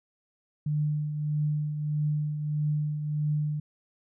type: tone with tremolo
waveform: sine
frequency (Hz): 150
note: D3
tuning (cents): +37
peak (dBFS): -23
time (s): 0.66-3.6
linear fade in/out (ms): 5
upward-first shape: triangle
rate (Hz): 1.6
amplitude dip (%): 55
effects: none